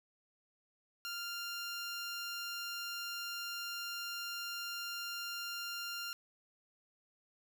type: tone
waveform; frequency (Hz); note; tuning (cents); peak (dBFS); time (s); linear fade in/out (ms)
15% pulse; 1395; F6; -2; -33; 1.05-6.13; 0
effects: none